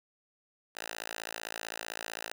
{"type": "tone with high-pass filter", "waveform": "5% pulse", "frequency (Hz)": 55.6, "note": "A1", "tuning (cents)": 19, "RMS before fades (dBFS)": -41, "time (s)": [0.75, 2.33], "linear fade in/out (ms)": 10, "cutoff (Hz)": 1000, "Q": 0.62, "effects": []}